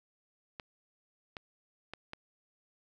clicks, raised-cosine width 0.3 ms, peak -25 dBFS, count 4, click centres 0.598 / 1.368 / 1.936 / 2.134 s, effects none

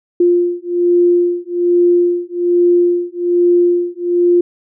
sine beating tone pair, 349.9 / 351.1 Hz, F4 / F4, +3 / +9 cents, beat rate 1.2 Hz, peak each -13 dBFS, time 0.2-4.41 s, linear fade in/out 5 ms, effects none

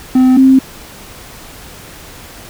triangle / sine tone pair in turn, 257 / 264.2 Hz, C4 / C4, -31 / +17 cents, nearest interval unison, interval 48 cents, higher second, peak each -3 dBFS, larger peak neither, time 0.15-0.37 / 0.37-0.59 s, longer neither, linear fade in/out 5 ms, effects pink hiss -34 dBFS RMS until 2.49 s

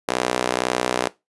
sawtooth tone with high-pass filter, 62 Hz, B1, 7 cents sharp, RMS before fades -23 dBFS, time 0.08-1.08 s, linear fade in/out 5 ms, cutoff 460 Hz, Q 1.1, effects noise-tail reverb RT60 0.2 s tail -19 dB re dry + resampled to 24000 Hz

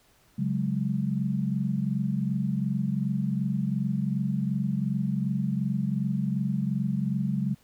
sine chord, C# suspended fourth, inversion none, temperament equal, 138.59 / 185 / 207.7 Hz, C#3 / F#3 / G#3, 0 / 0 / 0 cents, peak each -29 dBFS, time 0.38-7.55 s, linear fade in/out 10 ms, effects pink hiss -62 dBFS RMS until 7.63 s

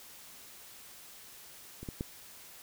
clicks, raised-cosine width 3 ms, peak -30 / -25 / -21 dBFS, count 3, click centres 1.83 / 1.888 / 2.009 s, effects white hiss -52 dBFS RMS until 2.62 s

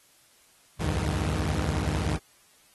sawtooth tone cluster, 63.9 / 75 / 85 / 101.4 / 154.9 Hz, C2 / D2 / F2 / G#2 / D#3, -40 / +37 / -46 / -41 / -7 cents, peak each -28 dBFS, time 0.79-2.18 s, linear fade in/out 20 ms, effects white hiss -60 dBFS RMS until 2.74 s + AAC 32 kbps

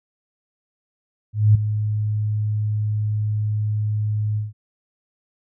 sine tone with ADSR envelope, 106.2 Hz, G#2, 39 cents sharp, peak -8 dBFS, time 1.33-4.53 s, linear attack 220 ms, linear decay 6 ms, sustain -11 dB, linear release 160 ms, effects none

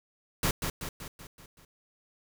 pink noise with echo, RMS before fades -27 dBFS, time 0.43-0.51 s, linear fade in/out 2 ms, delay 190 ms, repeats 6, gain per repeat -5 dB, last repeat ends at 1.65 s, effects none

